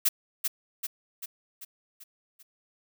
blue noise with echo, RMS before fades -22 dBFS, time 0.05-0.09 s, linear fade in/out 10 ms, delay 390 ms, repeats 6, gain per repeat -5 dB, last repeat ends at 2.43 s, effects none

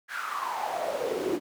brown noise with high-pass filter sweep, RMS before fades -31 dBFS, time 0.08-1.4 s, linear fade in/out 50 ms, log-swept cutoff 1600 to 320 Hz, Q 7.5, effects none

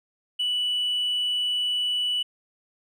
triangle tone with tanh clipping, 2960 Hz, F#7, in tune, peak -23 dBFS, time 0.39-2.23 s, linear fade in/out 10 ms, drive 5 dB, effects none

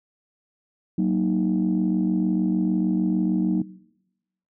sine chord, D# minor, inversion first, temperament just, 186.68 / 233.3 / 311.1 Hz, F#3 / A#3 / D#4, +16 / +2 / 0 cents, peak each -20 / -25 / -24 dBFS, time 0.98-3.62 s, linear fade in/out 5 ms, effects noise-tail reverb RT60 0.9 s tail -21 dB re dry + tanh soft clip ceiling -13 dBFS

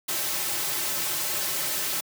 white noise with comb filter, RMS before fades -28 dBFS, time 0.08-2.01 s, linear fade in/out 10 ms, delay 4.2 ms, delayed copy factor -0.95, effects high-pass 150 Hz 12 dB/octave

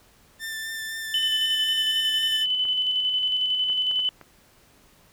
sawtooth tone with vibrato, 1781 Hz, A6, 21 cents sharp, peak -27 dBFS, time 0.39-2.46 s, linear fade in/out 50 ms, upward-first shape sine, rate 3.9 Hz, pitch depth 13 cents each way
sine tone with tremolo, 3013 Hz, F#7, 31 cents sharp, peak -20 dBFS, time 1.14-4.09 s, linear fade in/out 2 ms, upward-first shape square, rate 11 Hz, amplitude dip 30%
clicks, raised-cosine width 0.5 ms, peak -28 dBFS, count 6, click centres 2.653 / 3.699 / 3.913 / 3.993 / 4.09 / 4.213 s
effects pink hiss -57 dBFS RMS until 5.12 s

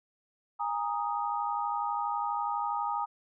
sine chord, Ab suspended second, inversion none, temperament equal with one note detuned, 820.1 / 932.3 / 1244.5 Hz, Ab5 / Bb5 / Eb6, -22 / 0 / 0 cents, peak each -33 / -33 / -34 dBFS, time 0.59-3.06 s, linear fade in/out 20 ms, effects none

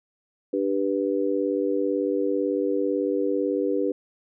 sine chord, G major, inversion second, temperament just, 294 / 392 / 490 Hz, D4 / G4 / B4, +2 / 0 / -14 cents, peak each -26 dBFS, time 0.53-3.92 s, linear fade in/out 5 ms, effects none

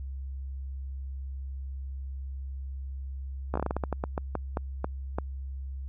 slowing click train, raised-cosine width 1 ms, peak -15 dBFS, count 16, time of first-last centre 3.54-5.185 s, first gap 15 ms, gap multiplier 1.25, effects added 67 Hz sine -34 dBFS peak until 5.88 s

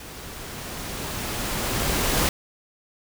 pink noise with level ramp, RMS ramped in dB -40 to -21 dBFS, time 0-2.29 s, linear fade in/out 2 ms, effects none

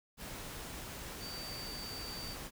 sine tone in noise, 4617 Hz, D8, 30 cents flat, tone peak -44 dBFS, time 1.19-2.37 s, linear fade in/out 50 ms, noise pink, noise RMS -45 dBFS, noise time 0.17-2.51 s, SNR -2 dB, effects none

